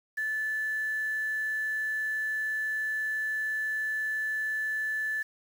sine tone with quantisation, 1743 Hz, A6, 17 cents flat, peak -28 dBFS, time 0.17-5.23 s, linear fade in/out 10 ms, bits 8, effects none

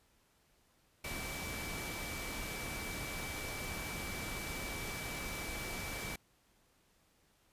sine tone in noise, 2310 Hz, D7, 29 cents flat, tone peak -45 dBFS, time 1.04-6.16 s, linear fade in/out 5 ms, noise pink, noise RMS -42 dBFS, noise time 1.04-6.16 s, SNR -6 dB, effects pink hiss -71 dBFS RMS until 7.52 s + resampled to 32000 Hz

